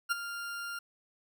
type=tone with ADSR envelope; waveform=40% pulse; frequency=1398 Hz; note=F6; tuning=1 cent sharp; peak=-24 dBFS; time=0.09-0.79 s; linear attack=26 ms; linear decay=18 ms; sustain=-12 dB; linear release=5 ms; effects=none